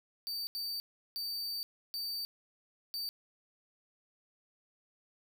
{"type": "tone bursts at uneven times", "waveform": "45% pulse", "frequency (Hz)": 4610, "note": "D8", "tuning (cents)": -33, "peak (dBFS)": -35, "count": 5, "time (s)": [[0.27, 0.47], [0.55, 0.8], [1.16, 1.63], [1.94, 2.25], [2.94, 3.09]], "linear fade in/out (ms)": 0, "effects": ["11-bit"]}